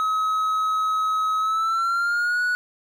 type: tone with pitch glide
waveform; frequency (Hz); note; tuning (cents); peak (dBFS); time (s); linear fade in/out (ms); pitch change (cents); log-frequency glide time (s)
triangle; 1278 to 1468; D#6 to F#6; +46 to -14; -18; 0-2.55; 0; +240; 1.39-2.43
effects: none